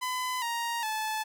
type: tone with pitch steps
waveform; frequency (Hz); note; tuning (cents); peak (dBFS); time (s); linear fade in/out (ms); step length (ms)
sawtooth; 1009 / 936 / 868.3; B5 / A#5 / A5; +37 / +7 / -23; -26; 0.01-1.24; 20; 410
effects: none